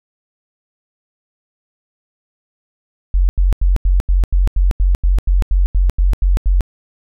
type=tone bursts; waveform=sine; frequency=45.54 Hz; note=F#1; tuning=27 cents flat; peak=-9 dBFS; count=15; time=3.14-6.608 s; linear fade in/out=0 ms; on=150 ms; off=87 ms; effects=none